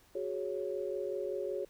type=chord; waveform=sine; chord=F# suspended second; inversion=none; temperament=equal; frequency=370 / 415.3 / 554.4 Hz; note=F#4 / G#4 / C#5; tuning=0 / 0 / 0 cents; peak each=-38 / -38 / -38 dBFS; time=0.15-1.65 s; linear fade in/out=5 ms; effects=pink hiss -64 dBFS RMS until 1.69 s